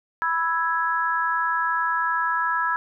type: chord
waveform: sine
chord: E major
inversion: second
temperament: equal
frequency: 987.8 / 1318.5 / 1661.2 Hz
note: B5 / E6 / G#6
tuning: 0 / 0 / 0 cents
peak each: -25 dBFS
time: 0.22-2.76 s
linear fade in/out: 0 ms
effects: none